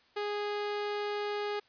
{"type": "tone", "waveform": "sawtooth", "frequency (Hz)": 413.6, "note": "G#4", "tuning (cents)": -7, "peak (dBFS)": -28, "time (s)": [0.16, 1.6], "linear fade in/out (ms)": 10, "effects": ["white hiss -65 dBFS RMS until 1.68 s", "resampled to 11025 Hz"]}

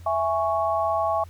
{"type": "chord", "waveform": "sine", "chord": "C# minor", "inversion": "first", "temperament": "equal with one note detuned", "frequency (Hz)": [661.5, 830.6, 1108.7], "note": ["E5", "G#5", "C#6"], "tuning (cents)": [6, 0, 0], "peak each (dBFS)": [-24, -26, -26], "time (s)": [0.06, 1.24], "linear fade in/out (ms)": 5, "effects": ["added 86 Hz sine -41 dBFS peak until 1.29 s", "pink hiss -56 dBFS RMS until 1.29 s"]}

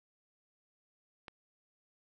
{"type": "click", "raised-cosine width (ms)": 0.3, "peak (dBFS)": -29, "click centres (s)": 1.282, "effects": []}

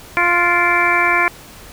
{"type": "harmonic tone with a mistuned harmonic", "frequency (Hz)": 349.2, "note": "F4", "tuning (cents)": 0, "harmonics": [1, 2, 3, 4, 5, 6, 7], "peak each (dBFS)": [-24, -22, -18, -20, -19, -21, -18], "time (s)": [0.17, 1.28], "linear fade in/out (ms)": 0, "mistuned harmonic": 7, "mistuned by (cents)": -83, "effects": ["pink hiss -39 dBFS RMS until 1.72 s"]}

